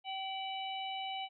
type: harmonic tone with a mistuned harmonic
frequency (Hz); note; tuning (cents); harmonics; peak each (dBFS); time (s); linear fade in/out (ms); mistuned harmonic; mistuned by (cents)
770; G5; -31; 1 / 3 / 4 / 5; -39 / -46 / -42 / -52; 0.04-1.29; 50; 4; -64
effects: none